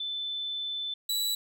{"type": "tone pair in turn", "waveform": ["sine", "sawtooth"], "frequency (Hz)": [3520, 3935], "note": ["A7", "B7"], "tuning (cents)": [0, -7], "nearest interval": "major second", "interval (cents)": 193, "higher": "second", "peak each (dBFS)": [-31, -24], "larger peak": "second", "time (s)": [[0, 0.94], [1.09, 1.35]], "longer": "first", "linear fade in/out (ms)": 5, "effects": []}